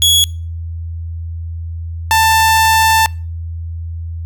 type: tone pair in turn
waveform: sawtooth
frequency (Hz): 3353 / 888.1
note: G#7 / A5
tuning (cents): +16 / +16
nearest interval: octave + major seventh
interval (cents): 2300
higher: first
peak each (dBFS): -5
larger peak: neither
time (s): 0.02-0.24 / 2.11-3.06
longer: second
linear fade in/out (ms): 0
effects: noise-tail reverb RT60 0.4 s tail -25 dB re dry + added 83 Hz sine -21 dBFS peak until 4.25 s